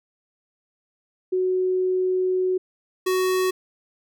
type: tone pair in turn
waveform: sine / square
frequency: 370 / 371.7 Hz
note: F#4 / F#4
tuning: 0 / +8 cents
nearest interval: unison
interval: 8 cents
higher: second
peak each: -19 / -20 dBFS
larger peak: first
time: 1.32-2.58 / 3.06-3.51 s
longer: first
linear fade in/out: 10 ms
effects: none